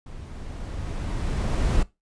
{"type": "noise with level ramp", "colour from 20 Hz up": "brown", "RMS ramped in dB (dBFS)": [-40, -20], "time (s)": [0.06, 1.83], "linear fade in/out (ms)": 5, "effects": ["noise-tail reverb RT60 0.2 s tail -19 dB re dry", "resampled to 22050 Hz"]}